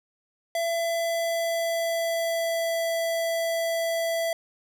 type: tone with pitch glide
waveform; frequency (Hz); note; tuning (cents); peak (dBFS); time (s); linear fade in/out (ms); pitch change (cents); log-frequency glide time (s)
square; 671 to 664.1; E5 to E5; +31 to +13; -25; 0.55-4.33; 2; -18; 0.68-2.85
effects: none